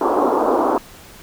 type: band-pass noise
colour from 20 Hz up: pink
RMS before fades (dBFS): -17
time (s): 0.01-0.78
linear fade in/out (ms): 2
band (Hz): 270 to 1200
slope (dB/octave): 48
effects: pink hiss -42 dBFS RMS until 1.22 s